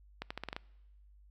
accelerating click train, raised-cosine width 0.3 ms, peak -22 dBFS, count 7, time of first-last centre 0.22-0.565 s, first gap 85 ms, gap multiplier 0.84, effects noise-tail reverb RT60 1.0 s tail -24 dB re dry + added 50 Hz sine -57 dBFS peak until 1.3 s

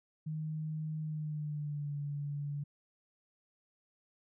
sine tone with pitch glide, 155.56 to 144.31 Hz, D#3 to D3, 0 to -30 cents, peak -35 dBFS, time 0.26-2.64 s, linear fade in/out 10 ms, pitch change -130 cents, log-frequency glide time 1.01-1.95 s, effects none

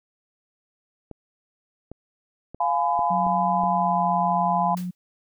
clicks, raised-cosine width 2 ms, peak -24 dBFS, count 6, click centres 1.113 / 1.916 / 2.546 / 2.992 / 3.266 / 3.636 s
sine chord, F diminished, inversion none, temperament just, 698.5 / 838.1 / 1005.8 Hz, F5 / Ab5 / Cb6, 0 / +16 / +31 cents, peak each -24 dBFS, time 2.6-4.75 s, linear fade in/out 5 ms
sine tone with pitch glide, 183.7 to 179.4 Hz, F#3 to F3, -12 to +47 cents, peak -27 dBFS, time 3.1-4.91 s, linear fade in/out 10 ms, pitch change -41 cents, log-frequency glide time 3.68-4.01 s
white noise with exponential decay, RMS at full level -37 dBFS, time 4.77-4.95 s, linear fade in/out 1 ms, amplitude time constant 39 ms
effects none

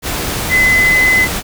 sine tone in noise, 2028 Hz, B6, 45 cents sharp, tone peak -8 dBFS, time 0.49-1.28 s, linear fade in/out 50 ms, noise pink, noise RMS -19 dBFS, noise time 0.02-1.43 s, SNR +8 dB, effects none

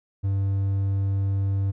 triangle tone, 98 Hz, G2, in tune, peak -19 dBFS, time 0.23-1.72 s, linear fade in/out 20 ms, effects none

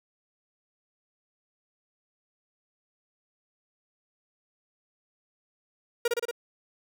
45% pulse tone with echo, 473.8 Hz, A#4, 28 cents sharp, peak -22 dBFS, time 6.05-6.08 s, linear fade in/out 5 ms, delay 58 ms, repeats 4, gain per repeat -2 dB, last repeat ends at 6.312 s, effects none

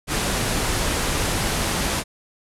pink low-pass noise, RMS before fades -23 dBFS, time 0.07-2.04 s, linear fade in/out 50 ms, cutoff 12000 Hz, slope 48 dB/octave, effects none

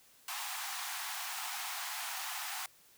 pink high-pass noise, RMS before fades -40 dBFS, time 0.28-2.66 s, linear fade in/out 2 ms, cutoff 720 Hz, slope 96 dB/octave, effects white hiss -63 dBFS RMS until 2.97 s

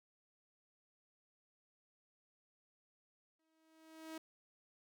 sawtooth tone with exponential growth, 319.3 Hz, D#4, 45 cents sharp, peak -40 dBFS, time 3.39-4.18 s, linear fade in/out 5 ms, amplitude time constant 170 ms, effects none

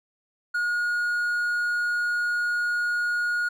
triangle tone, 1440 Hz, F#6, 47 cents flat, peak -21 dBFS, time 0.54-3.49 s, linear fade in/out 10 ms, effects none

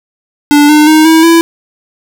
square tone with pitch steps, 292.2 / 301.8 / 311.7 / 322 / 332.6 Hz, D4 / D4 / D#4 / E4 / E4, -9 / +47 / +3 / -41 / +16 cents, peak -3 dBFS, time 0.51-1.41 s, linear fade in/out 0 ms, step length 180 ms, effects none

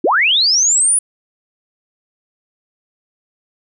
sine linear sweep, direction up, 252.5 to 10000 Hz, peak -10 dBFS, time 0.04-0.99 s, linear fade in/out 5 ms, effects none

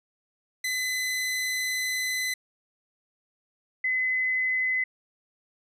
sawtooth / sine tone pair in turn, 2018 / 2028 Hz, B6 / B6, +37 / +45 cents, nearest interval unison, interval 8 cents, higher second, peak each -23 dBFS, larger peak neither, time 0.64-2.34 / 3.84-4.84 s, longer first, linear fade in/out 5 ms, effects resampled to 32000 Hz

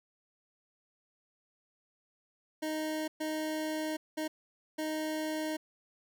25% pulse tone bursts at uneven times, 311.1 Hz, D#4, in tune, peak -29 dBFS, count 4, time 2.62-3.08 / 3.2-3.97 / 4.17-4.28 / 4.78-5.57 s, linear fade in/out 10 ms, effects none

